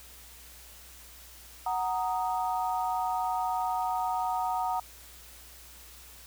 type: chord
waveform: sine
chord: D# minor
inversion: first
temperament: equal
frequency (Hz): 740 / 932.3 / 1244.5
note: F#5 / A#5 / D#6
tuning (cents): 0 / 0 / 0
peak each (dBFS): -30 / -31 / -36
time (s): 1.66-4.8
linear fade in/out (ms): 5
effects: added 60 Hz sine -54 dBFS peak until 6.26 s + white hiss -51 dBFS RMS until 6.26 s